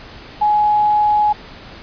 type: tone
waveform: sine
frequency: 840 Hz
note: G#5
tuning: 19 cents sharp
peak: -11 dBFS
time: 0.41-1.33 s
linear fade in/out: 10 ms
effects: pink hiss -37 dBFS RMS until 1.82 s + resampled to 11025 Hz